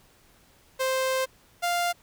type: tone pair in turn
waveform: sawtooth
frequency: 523.3 / 698.5 Hz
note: C5 / F5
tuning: 0 / 0 cents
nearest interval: perfect fourth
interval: 500 cents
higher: second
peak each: -20 dBFS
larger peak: neither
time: 0.79-1.26 / 1.62-1.93 s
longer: first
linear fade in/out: 20 ms
effects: pink hiss -59 dBFS RMS until 2.02 s